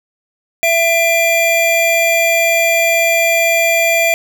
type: tone pair together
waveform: square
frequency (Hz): 669.8 / 2387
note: E5 / D7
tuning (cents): +27 / +28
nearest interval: octave + minor seventh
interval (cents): 2201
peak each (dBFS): -14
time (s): 0.63-4.14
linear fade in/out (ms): 0
effects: none